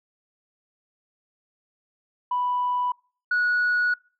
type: tone pair in turn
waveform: sine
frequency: 987.8 / 1462.1 Hz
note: B5 / F#6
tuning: 0 / -21 cents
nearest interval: perfect fifth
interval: 679 cents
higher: second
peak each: -21 / -18 dBFS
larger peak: second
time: 2.31-2.92 / 3.31-3.94 s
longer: second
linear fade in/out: 5 ms
effects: noise-tail reverb RT60 0.4 s tail -26 dB re dry + tanh soft clip ceiling -17 dBFS